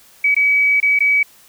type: tone with dropouts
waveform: sine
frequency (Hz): 2277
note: C#7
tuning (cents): +46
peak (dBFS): -11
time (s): 0.24-1.23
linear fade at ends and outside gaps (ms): 5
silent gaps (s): 0.346-0.364 / 0.802-0.827 / 0.99-1.004
effects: white hiss -48 dBFS RMS until 1.48 s